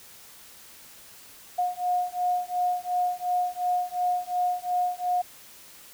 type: beating tone pair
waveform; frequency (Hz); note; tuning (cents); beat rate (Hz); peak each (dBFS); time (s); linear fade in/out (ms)
sine; 718 / 720.8; F5 / F#5; +48 / -45; 2.8; -27; 1.58-5.22; 10
effects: white hiss -49 dBFS RMS until 5.93 s